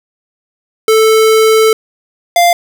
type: tone pair in turn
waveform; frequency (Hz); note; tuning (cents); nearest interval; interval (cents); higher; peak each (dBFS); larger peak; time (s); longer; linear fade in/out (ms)
square; 440 / 695.4; A4 / F5; 0 / -8; minor sixth; 792; second; -6; neither; 0.88-1.73 / 2.36-2.53; first; 2
effects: none